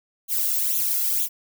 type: noise with flanger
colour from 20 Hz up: violet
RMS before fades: -23 dBFS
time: 0.28-1.29 s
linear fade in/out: 50 ms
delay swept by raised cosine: 0.29 to 1.49 ms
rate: 2.1 Hz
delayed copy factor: +1
effects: none